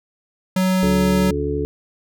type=tone; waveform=square; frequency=186.3 Hz; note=F#3; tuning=12 cents sharp; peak=-16 dBFS; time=0.56-1.31 s; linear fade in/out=5 ms
type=harmonic tone; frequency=71.9 Hz; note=D2; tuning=36 cents flat; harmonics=1 / 2 / 4 / 5 / 6; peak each=-26 / -28 / -26 / -29 / -23 dBFS; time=0.83-1.65 s; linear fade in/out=0 ms
effects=none